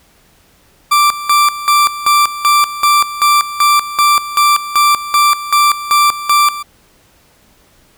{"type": "tone with tremolo", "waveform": "40% pulse", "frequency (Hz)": 1174.7, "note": "D6", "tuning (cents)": 0, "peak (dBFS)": -6, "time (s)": [0.91, 6.63], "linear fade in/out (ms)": 10, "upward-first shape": "square", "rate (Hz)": 2.6, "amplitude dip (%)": 80, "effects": ["pink hiss -50 dBFS RMS until 7.97 s"]}